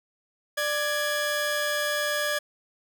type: tone pair together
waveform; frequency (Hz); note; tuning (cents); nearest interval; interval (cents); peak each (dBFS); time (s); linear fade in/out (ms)
sawtooth; 591 / 1671.6; D5 / G#6; +11 / +11; octave + tritone; 1800; -24; 0.57-2.39; 10
effects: none